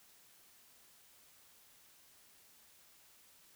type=silence; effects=white hiss -64 dBFS RMS until 3.55 s